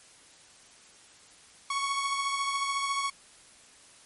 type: beating tone pair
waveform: sawtooth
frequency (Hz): 1108.7 / 1122.7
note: C#6 / C#6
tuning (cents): 0 / +22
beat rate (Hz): 14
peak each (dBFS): -25 / -32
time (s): 1.7-3.1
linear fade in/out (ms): 5
effects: white hiss -55 dBFS RMS until 4.05 s + MP3 48 kbps